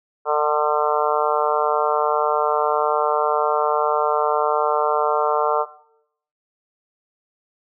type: harmonic tone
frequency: 150.1 Hz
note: D3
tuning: 38 cents sharp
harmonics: 3 / 4 / 5 / 6 / 7 / 8 / 9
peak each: -22 / -23 / -24 / -25 / -25 / -26 / -27 dBFS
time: 0.25-5.66 s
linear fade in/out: 50 ms
effects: noise-tail reverb RT60 0.7 s tail -17 dB re dry